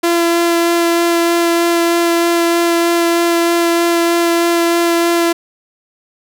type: tone with vibrato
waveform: sawtooth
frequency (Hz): 340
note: F4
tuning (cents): -46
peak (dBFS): -7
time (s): 0.03-5.33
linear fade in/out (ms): 10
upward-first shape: sine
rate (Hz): 3.2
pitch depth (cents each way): 9
effects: none